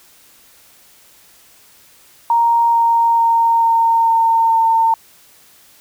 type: tone with pitch steps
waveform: sine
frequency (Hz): 932.3 / 926.9 / 921.6 / 916.3 / 911 / 905.8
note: A#5 / A#5 / A#5 / A#5 / A#5 / A#5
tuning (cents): 0 / -10 / -20 / -30 / -40 / -50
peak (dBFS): -10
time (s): 2.3-4.94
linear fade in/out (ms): 2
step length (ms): 440
effects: white hiss -48 dBFS RMS until 5.8 s